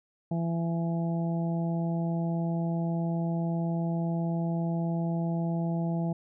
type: harmonic tone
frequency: 167.6 Hz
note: E3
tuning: 29 cents sharp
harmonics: 1 / 2 / 3 / 4 / 5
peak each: -27 / -37 / -44 / -38 / -43 dBFS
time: 0.31-6.13 s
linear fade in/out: 5 ms
effects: none